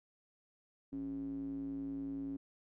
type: tone with band-pass filter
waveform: square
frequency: 55.2 Hz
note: A1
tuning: 6 cents sharp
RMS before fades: -41 dBFS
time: 0.92-2.37 s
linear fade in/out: 10 ms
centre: 270 Hz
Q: 8.9
effects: none